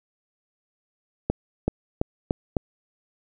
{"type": "accelerating click train", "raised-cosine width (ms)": 2, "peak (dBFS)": -8, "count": 5, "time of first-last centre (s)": [1.3, 2.568], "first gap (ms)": 380, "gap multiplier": 0.88, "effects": []}